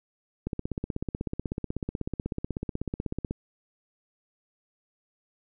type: click train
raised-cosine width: 3 ms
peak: -17 dBFS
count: 47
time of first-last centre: 0.47-3.31 s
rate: 16.2 Hz
effects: none